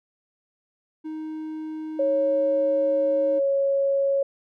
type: tone with pitch glide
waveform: triangle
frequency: 312.7 to 310.4 Hz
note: D#4 to D#4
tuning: +9 to -4 cents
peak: -28 dBFS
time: 1.04-3.4 s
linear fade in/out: 20 ms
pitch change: -13 cents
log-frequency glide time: 2-3 s
type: tone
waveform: sine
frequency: 552 Hz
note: C#5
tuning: 7 cents flat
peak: -19 dBFS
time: 1.99-4.23 s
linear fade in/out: 5 ms
effects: none